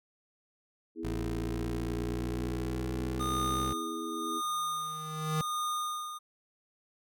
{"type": "chord", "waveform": "sine", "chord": "E major", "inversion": "second", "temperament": "equal with one note detuned", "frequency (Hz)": [246.9, 326.4, 415.3], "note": ["B3", "E4", "G#4"], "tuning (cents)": [0, -17, 0], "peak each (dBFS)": [-42, -37, -42], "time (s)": [0.95, 4.42], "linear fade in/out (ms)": 50}
{"type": "exponential sweep", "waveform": "20% pulse", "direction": "up", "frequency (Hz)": [56, 65.41], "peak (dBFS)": -29, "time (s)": [1.03, 3.74], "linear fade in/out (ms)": 20}
{"type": "tone with tremolo", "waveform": "square", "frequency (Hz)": 1223, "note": "D#6", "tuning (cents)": -30, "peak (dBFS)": -31, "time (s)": [3.19, 6.19], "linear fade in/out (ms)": 20, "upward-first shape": "sine", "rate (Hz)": 0.91, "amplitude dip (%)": 65}
{"type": "tone with exponential growth", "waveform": "square", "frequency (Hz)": 156.1, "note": "D#3", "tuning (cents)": 6, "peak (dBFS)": -28, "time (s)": [4.44, 5.41], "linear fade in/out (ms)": 0, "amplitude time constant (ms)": 210}
{"effects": []}